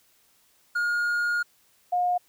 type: tone pair in turn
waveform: triangle / sine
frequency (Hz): 1427 / 715.5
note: F6 / F5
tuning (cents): +37 / +42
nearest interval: octave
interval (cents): 1195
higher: first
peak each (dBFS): -21 / -21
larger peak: neither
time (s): 0.75-1.43 / 1.92-2.18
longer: first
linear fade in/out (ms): 10
effects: white hiss -63 dBFS RMS until 2.28 s